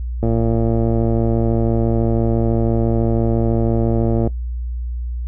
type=click train; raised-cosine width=2 ms; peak=-6 dBFS; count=462; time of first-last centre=0.23-4.274 s; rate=114 Hz; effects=noise-tail reverb RT60 0.1 s tail -18 dB re dry + added 60 Hz sine -21 dBFS peak until 5.27 s

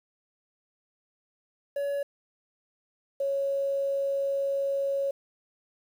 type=tone pair in turn; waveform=triangle / sine; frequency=565 / 553.1 Hz; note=C#5 / C#5; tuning=+33 / -4 cents; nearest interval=unison; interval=37 cents; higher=first; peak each=-25 dBFS; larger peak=neither; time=1.76-2.03 / 3.2-5.11 s; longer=second; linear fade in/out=5 ms; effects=9-bit

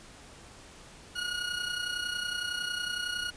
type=tone with amplitude modulation; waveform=20% pulse; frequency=1446 Hz; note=F#6; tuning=40 cents flat; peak=-24 dBFS; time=1.15-3.31 s; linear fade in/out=20 ms; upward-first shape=sine; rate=30.9 Hz; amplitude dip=60%; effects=pink hiss -51 dBFS RMS until 3.36 s + resampled to 22050 Hz

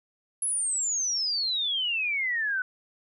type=exponential sweep; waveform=sine; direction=down; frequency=10690 to 1480 Hz; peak=-25 dBFS; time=0.42-2.62 s; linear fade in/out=2 ms; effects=none

